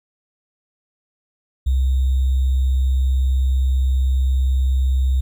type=tone with sample-and-hold; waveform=sine; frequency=65.41 Hz; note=C2; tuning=in tune; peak=-14 dBFS; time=1.66-5.21 s; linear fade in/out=10 ms; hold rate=3675 Hz; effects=none